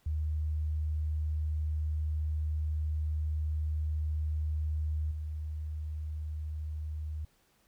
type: tone with level steps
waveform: sine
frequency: 76.8 Hz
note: D#2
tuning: 22 cents flat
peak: -29 / -34 dBFS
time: 0.06-7.25 s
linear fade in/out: 5 ms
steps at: 5.11 s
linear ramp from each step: 5 ms
effects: pink hiss -69 dBFS RMS until 7.67 s